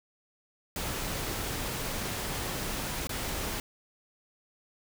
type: noise with dropouts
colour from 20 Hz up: pink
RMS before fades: -34 dBFS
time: 0.76-3.6 s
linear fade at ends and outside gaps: 1 ms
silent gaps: 3.071-3.093 s
effects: none